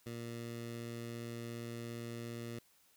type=tone with notch filter; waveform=15% pulse; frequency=117.3 Hz; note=A#2; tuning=11 cents sharp; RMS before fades=-44 dBFS; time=0.06-2.59 s; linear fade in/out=5 ms; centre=1000 Hz; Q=1.9; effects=white hiss -69 dBFS RMS until 2.96 s